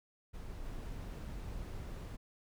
brown noise with level steps, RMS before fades -45 / -43 dBFS, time 0.33-2.17 s, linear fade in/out 20 ms, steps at 0.64 s, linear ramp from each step 10 ms, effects none

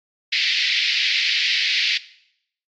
pink band-pass noise, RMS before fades -20 dBFS, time 0.32-1.98 s, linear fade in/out 10 ms, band 2000 to 4900 Hz, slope 48 dB/octave, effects noise-tail reverb RT60 0.7 s tail -17 dB re dry + MP3 64 kbps

